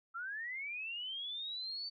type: linear sweep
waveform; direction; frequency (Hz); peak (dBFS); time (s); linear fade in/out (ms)
sine; up; 1318.5 to 4574; -39; 0.14-1.9; 20
effects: none